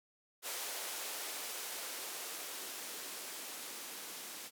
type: noise with band-pass filter sweep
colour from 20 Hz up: violet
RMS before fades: -44 dBFS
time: 0.42-4.51 s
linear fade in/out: 50 ms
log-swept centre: 490 to 240 Hz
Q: 1.2
effects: none